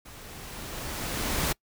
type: noise with level ramp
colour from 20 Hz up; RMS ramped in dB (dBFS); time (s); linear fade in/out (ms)
pink; -47 to -26; 0.05-1.53; 10
effects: noise-tail reverb RT60 0.1 s tail -25 dB re dry